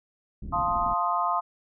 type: low-pass noise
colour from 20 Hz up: pink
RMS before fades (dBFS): -37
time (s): 0.42-0.94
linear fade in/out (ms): 5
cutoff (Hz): 280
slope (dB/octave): 24
type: chord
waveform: sine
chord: F dominant seventh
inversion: none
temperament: equal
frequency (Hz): 698.5 / 880 / 1046.5 / 1244.5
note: F5 / A5 / C6 / Eb6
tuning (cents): 0 / 0 / 0 / 0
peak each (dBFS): -29 / -31 / -27 / -28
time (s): 0.52-1.41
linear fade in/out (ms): 20
effects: none